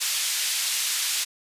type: band-pass noise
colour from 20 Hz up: pink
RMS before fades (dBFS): -26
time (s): 0-1.25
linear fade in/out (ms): 20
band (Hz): 3100 to 12000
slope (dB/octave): 12
effects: resampled to 32000 Hz